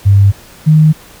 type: tone pair in turn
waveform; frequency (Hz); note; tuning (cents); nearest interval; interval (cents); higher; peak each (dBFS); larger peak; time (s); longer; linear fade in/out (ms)
sine; 99.3 / 155.14; G2 / D#3; +23 / -5; minor sixth; 772; second; -3; neither; 0.05-0.32 / 0.66-0.93; neither; 20
effects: pink hiss -38 dBFS RMS until 1.2 s